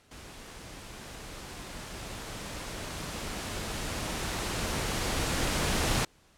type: noise with level ramp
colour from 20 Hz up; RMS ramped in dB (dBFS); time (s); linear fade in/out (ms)
pink; -47 to -27; 0.11-6.05; 5
effects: pink hiss -62 dBFS RMS until 6.37 s + low-pass 10000 Hz 12 dB/octave